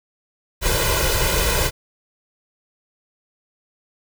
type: noise with comb filter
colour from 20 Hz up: pink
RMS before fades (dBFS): -19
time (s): 0.61-1.71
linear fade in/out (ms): 50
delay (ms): 2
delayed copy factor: +0.9
effects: none